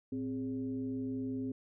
sine tone with frequency modulation, 261.6 Hz, C4, in tune, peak -34 dBFS, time 0.12-1.52 s, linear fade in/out 5 ms, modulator 152 Hz, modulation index 0.61, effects none

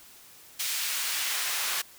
pink noise with high-pass filter sweep, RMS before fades -30 dBFS, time 0.59-1.82 s, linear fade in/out 10 ms, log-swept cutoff 2600 to 1300 Hz, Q 0.73, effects white hiss -52 dBFS RMS until 1.98 s

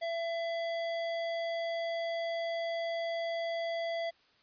square tone, 670 Hz, E5, 28 cents sharp, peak -33 dBFS, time 0.01-4.11 s, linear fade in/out 20 ms, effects white hiss -66 dBFS RMS until 4.42 s + resampled to 11025 Hz

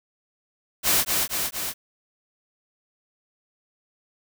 white noise with echo, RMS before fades -20 dBFS, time 0.83-1.05 s, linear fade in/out 50 ms, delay 230 ms, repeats 3, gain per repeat -3 dB, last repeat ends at 1.74 s, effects none

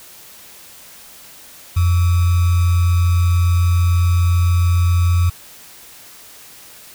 sine tone with sample-and-hold, 87.31 Hz, F2, in tune, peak -11 dBFS, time 1.76-5.3 s, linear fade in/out 10 ms, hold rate 1225 Hz, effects white hiss -41 dBFS RMS until 6.94 s

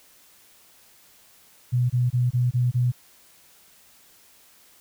sine tone bursts, 123.47 Hz, B2, in tune, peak -18 dBFS, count 6, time 1.72-2.92 s, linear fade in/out 20 ms, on 180 ms, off 24 ms, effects white hiss -55 dBFS RMS until 4.8 s

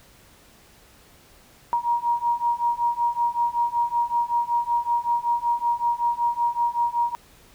sine beating tone pair, 945 / 950.3 Hz, A#5 / A#5, +23 / +33 cents, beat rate 5.3 Hz, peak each -24 / -23 dBFS, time 1.73-7.15 s, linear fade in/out 0 ms, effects pink hiss -53 dBFS RMS until 7.54 s

